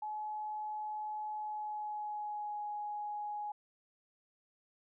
sine tone with pitch glide, 851 to 834.5 Hz, G#5 to G#5, +42 to +8 cents, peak -37 dBFS, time 0.02-3.52 s, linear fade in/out 5 ms, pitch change -34 cents, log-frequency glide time 1.36-2.62 s, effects none

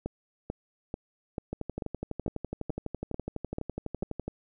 two click trains, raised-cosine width 2 ms, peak -19 / -20 dBFS, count 10 / 34, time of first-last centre 0.06-4.025 / 1.53-4.28 s, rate 2.27 / 12 Hz, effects none

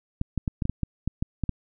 clicks, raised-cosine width 5 ms, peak -13 dBFS, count 11, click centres 0.214 / 0.377 / 0.478 / 0.622 / 0.654 / 0.696 / 0.833 / 1.076 / 1.225 / 1.437 / 1.493 s, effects none

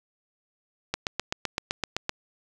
click train, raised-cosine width 0.2 ms, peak -9 dBFS, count 10, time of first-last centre 0.94-2.094 s, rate 7.8 Hz, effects none

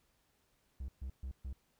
triangle tone bursts, 65.41 Hz, C2, in tune, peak -37 dBFS, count 4, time 0.8-1.53 s, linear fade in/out 5 ms, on 85 ms, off 130 ms, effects pink hiss -75 dBFS RMS until 1.79 s

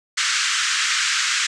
pink band-pass noise, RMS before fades -21 dBFS, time 0.17-1.47 s, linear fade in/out 10 ms, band 1300 to 7900 Hz, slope 48 dB/octave, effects none

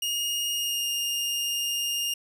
sawtooth tone with pitch glide, 2854 to 2826 Hz, F7 to F7, +37 to +20 cents, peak -23 dBFS, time 0.02-2.14 s, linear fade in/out 5 ms, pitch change -17 cents, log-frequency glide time 0.56-0.88 s, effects none

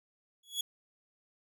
sawtooth tone with exponential growth, 3364 Hz, G#7, 22 cents sharp, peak -25 dBFS, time 0.43-0.61 s, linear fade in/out 5 ms, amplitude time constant 38 ms, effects none

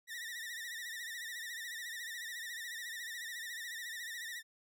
sawtooth tone with vibrato, 1864.7 Hz, A#6, in tune, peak -38 dBFS, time 0.07-4.43 s, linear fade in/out 50 ms, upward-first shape sine, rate 14 Hz, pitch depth 89 cents each way, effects none

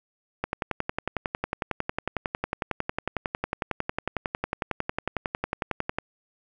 click train, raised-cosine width 0.5 ms, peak -11 dBFS, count 62, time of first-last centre 0.44-5.985 s, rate 11 Hz, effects none

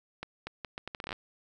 accelerating click train, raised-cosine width 0.3 ms, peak -21 dBFS, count 13, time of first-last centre 0.23-1.128 s, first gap 240 ms, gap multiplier 0.74, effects none

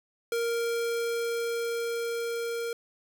square tone with level ramp, 466.2 Hz, A#4, in tune, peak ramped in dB -27 to -31 dBFS, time 0.32-2.73 s, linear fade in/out 2 ms, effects none

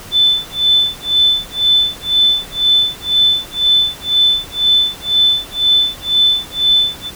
sine tone with tremolo, 3515 Hz, A7, 2 cents flat, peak -7 dBFS, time 0.11-7.11 s, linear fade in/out 50 ms, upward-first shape sine, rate 2 Hz, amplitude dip 100%, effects pink hiss -34 dBFS RMS until 7.15 s

